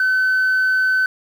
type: tone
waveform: sine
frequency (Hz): 1520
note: F#6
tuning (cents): +46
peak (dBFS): -12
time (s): 0-1.06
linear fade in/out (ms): 2
effects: tanh soft clip ceiling -12 dBFS + 7-bit